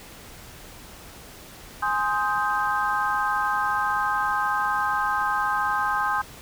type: chord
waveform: sine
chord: Ab major seventh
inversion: none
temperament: equal with one note detuned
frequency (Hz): 830.6 / 1046.5 / 1253.2 / 1568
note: Ab5 / C6 / Eb6 / G6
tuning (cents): 0 / 0 / +12 / 0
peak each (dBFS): -27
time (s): 1.82-6.22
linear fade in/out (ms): 10
effects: pink hiss -44 dBFS RMS until 6.41 s